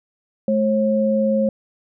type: tone pair together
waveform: sine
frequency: 214.5 / 540.5 Hz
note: A3 / C#5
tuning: -44 / -44 cents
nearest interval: octave + major third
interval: 1600 cents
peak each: -18 dBFS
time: 0.48-1.49 s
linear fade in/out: 2 ms
effects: none